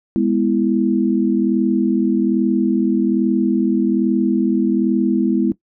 sine chord, E major, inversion first, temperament just, 206 / 247.2 / 329.6 Hz, G#3 / B3 / E4, -14 / +2 / 0 cents, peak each -18 dBFS, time 0.16-5.52 s, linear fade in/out 0 ms, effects noise-tail reverb RT60 0.1 s tail -18 dB re dry

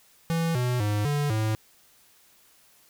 square tone with pitch steps, 165.6 / 124 / 104.3 / 145.6 / 109.1 Hz, E3 / B2 / G#2 / D3 / A2, +8 / +7 / +8 / -15 / -14 cents, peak -24 dBFS, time 0.3-1.55 s, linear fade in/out 0 ms, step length 250 ms, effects white hiss -59 dBFS RMS until 2.89 s

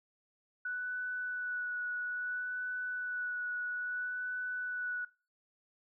sine tone with vibrato, 1480 Hz, F#6, in tune, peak -34 dBFS, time 0.65-5.05 s, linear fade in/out 5 ms, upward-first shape sine, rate 0.6 Hz, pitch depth 15 cents each way, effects noise-tail reverb RT60 0.3 s tail -18 dB re dry

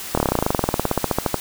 slowing click train, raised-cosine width 1 ms, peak -3 dBFS, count 26, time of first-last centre 0.15-1.343 s, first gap 25 ms, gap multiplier 1.05, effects white hiss -32 dBFS RMS until 1.4 s

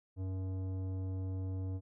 triangle tone with tanh clipping, 94.2 Hz, F#2, 32 cents sharp, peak -37 dBFS, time 0.16-1.81 s, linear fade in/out 50 ms, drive 17 dB, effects none

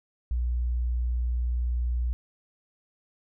sine tone, 60.4 Hz, B1, 38 cents flat, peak -24 dBFS, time 0.31-2.13 s, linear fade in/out 0 ms, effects none

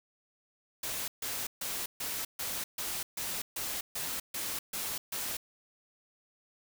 white noise bursts, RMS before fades -36 dBFS, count 12, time 0.83-5.37 s, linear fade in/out 5 ms, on 250 ms, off 140 ms, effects none

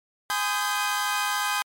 sawtooth chord, Ab major seventh, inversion none, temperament equal with one note detuned, 830.6 / 1020.2 / 1244.5 / 1568 Hz, Ab5 / C6 / Eb6 / G6, 0 / -44 / 0 / 0 cents, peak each -26 dBFS, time 0.3-1.62 s, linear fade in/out 0 ms, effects MP3 64 kbps

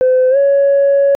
sine tone with pitch glide, 512 to 558.3 Hz, C5 to C#5, -38 to +12 cents, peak -6 dBFS, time 0.01-1.15 s, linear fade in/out 0 ms, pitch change +150 cents, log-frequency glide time 0.3-0.37 s, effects tanh soft clip ceiling -5 dBFS

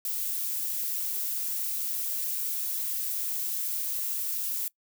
violet noise, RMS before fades -31 dBFS, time 0.05-4.68 s, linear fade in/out 2 ms, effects noise-tail reverb RT60 0.1 s tail -22 dB re dry

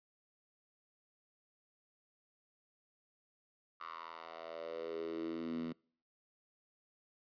10% pulse tone with high-pass filter sweep, 82.41 Hz, E2, in tune, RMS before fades -43 dBFS, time 3.8-5.73 s, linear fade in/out 10 ms, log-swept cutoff 1200 to 210 Hz, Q 5.3, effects noise-tail reverb RT60 0.5 s tail -26 dB re dry + resampled to 11025 Hz

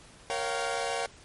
sawtooth chord, G half-diminished seventh, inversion first, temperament equal with one note detuned, 466.2 / 554.4 / 698.5 / 766.5 Hz, Bb4 / Db5 / F5 / G5, 0 / 0 / 0 / -39 cents, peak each -31 dBFS, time 0.3-1.06 s, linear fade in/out 0 ms, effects pink hiss -53 dBFS RMS until 1.24 s + MP3 48 kbps

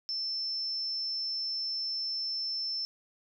sine tone, 5320 Hz, E8, 15 cents sharp, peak -31 dBFS, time 0.09-2.85 s, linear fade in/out 0 ms, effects none

